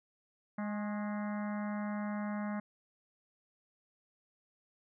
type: harmonic tone with a mistuned harmonic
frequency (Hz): 207.7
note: G#3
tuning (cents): 0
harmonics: 1 / 3 / 4 / 5 / 6 / 7 / 8 / 9 / 10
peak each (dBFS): -35 / -45 / -47 / -49 / -51 / -52 / -53 / -54 / -55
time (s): 0.58-2.6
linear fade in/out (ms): 5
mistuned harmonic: 5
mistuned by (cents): +48
effects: none